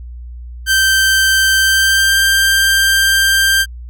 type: tone with pitch glide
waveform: sawtooth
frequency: 1559 to 1578.9 Hz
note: G6 to G6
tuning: -10 to +12 cents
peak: -6 dBFS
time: 0.66-3.66 s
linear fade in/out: 50 ms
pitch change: +22 cents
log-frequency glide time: 1.59-2.16 s
effects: added 60 Hz sine -27 dBFS peak until 3.89 s